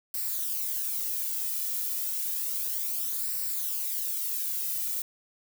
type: noise with flanger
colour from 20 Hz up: violet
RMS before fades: -31 dBFS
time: 0.14-5.02 s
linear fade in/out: 2 ms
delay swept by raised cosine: 0.3 to 1.9 ms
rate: 0.31 Hz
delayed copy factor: -0.6
effects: none